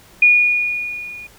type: tone with level ramp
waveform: sine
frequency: 2446 Hz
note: D#7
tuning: 30 cents flat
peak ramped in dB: -6 to -32 dBFS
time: 0.22-1.27 s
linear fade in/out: 5 ms
effects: pink hiss -47 dBFS RMS until 1.38 s